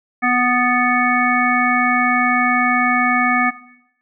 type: harmonic tone with a mistuned harmonic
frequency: 246.9 Hz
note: B3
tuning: in tune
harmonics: 1 / 3 / 5 / 7 / 9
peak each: -20 / -20 / -20 / -20 / -20 dBFS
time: 0.22-3.51 s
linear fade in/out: 20 ms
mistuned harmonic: 7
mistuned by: +18 cents
effects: noise-tail reverb RT60 0.8 s tail -17 dB re dry